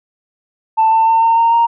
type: tone with pitch steps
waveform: sine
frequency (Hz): 886 / 894.7 / 903.6 / 912.5 / 921.5 / 930.6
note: A5 / A5 / A5 / A#5 / A#5 / A#5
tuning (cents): +12 / +29 / +46 / -37 / -20 / -3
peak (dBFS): -7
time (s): 0.77-1.67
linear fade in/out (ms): 20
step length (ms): 150
effects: tanh soft clip ceiling -5 dBFS